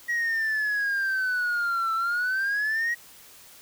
sine exponential two-way sweep, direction down then up, 1911 to 1325 to 1911 Hz, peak -21 dBFS, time 0.08-2.95 s, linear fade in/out 20 ms, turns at 1.94 s, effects tanh soft clip ceiling -22 dBFS + white hiss -50 dBFS RMS until 3.61 s

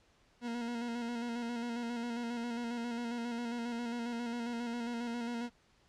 40% pulse tone with vibrato, 236.5 Hz, A#3, 25 cents sharp, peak -35 dBFS, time 0.41-5.5 s, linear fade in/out 50 ms, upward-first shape square, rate 7.4 Hz, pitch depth 31 cents each way, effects pink hiss -68 dBFS RMS until 5.88 s + low-pass 6000 Hz 12 dB/octave

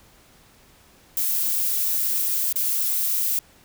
violet noise with dropouts, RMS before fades -23 dBFS, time 1.17-3.39 s, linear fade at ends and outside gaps 2 ms, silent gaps 2.527-2.557 s, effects pink hiss -54 dBFS RMS until 3.64 s

